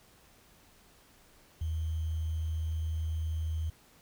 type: tone with sample-and-hold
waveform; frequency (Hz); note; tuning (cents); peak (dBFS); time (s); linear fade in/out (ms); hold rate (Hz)
sine; 80.1; E2; -49; -30; 1.61-3.7; 5; 3150
effects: pink hiss -61 dBFS RMS until 4.01 s